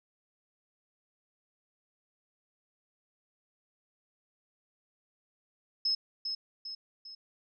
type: tone with echo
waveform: sine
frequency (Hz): 5180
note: E8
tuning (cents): -31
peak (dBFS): -26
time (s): 5.85-5.95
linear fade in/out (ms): 5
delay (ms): 400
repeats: 3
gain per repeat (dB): -6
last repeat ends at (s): 7.15
effects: none